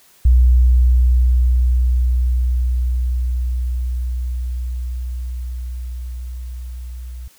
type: tone with level ramp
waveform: sine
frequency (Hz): 61.74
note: B1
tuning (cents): 0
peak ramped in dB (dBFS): -7 to -28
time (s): 0.25-7.28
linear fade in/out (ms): 5
effects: white hiss -51 dBFS RMS until 7.38 s